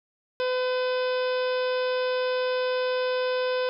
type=harmonic tone; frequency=506 Hz; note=B4; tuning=42 cents sharp; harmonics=1 / 2 / 3 / 4 / 5 / 6 / 7 / 8 / 9 / 10; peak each=-24 / -34 / -35 / -46 / -39 / -43 / -41 / -46 / -49 / -43 dBFS; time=0.4-3.69 s; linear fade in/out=0 ms; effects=none